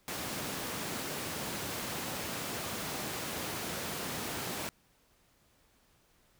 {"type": "high-pass noise", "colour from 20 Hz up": "pink", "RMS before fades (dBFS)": -38, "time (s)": [0.08, 4.69], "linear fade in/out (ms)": 0, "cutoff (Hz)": 130, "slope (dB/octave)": 12, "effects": ["pink hiss -68 dBFS RMS until 6.39 s"]}